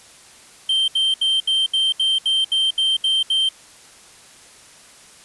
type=tone bursts; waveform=triangle; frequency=3136 Hz; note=G7; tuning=in tune; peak=-14 dBFS; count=11; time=0.69-3.49 s; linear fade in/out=5 ms; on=190 ms; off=71 ms; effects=white hiss -46 dBFS RMS until 5.24 s + resampled to 24000 Hz